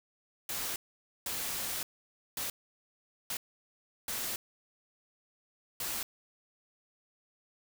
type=noise bursts at uneven times; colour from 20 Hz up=white; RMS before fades=-36 dBFS; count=6; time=0.49-0.76 / 1.26-1.83 / 2.37-2.5 / 3.3-3.37 / 4.08-4.36 / 5.8-6.03 s; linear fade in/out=2 ms; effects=none